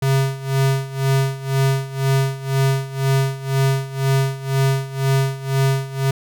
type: tone with tremolo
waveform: square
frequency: 135.1 Hz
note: C#3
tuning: 44 cents flat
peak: -14 dBFS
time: 0.02-6.11 s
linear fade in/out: 5 ms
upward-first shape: sine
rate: 2 Hz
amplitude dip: 85%
effects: none